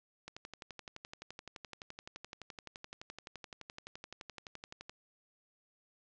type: click train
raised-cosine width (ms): 0.2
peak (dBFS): -28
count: 55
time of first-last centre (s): 0.28-4.895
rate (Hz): 11.7
effects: resampled to 16000 Hz + 9-bit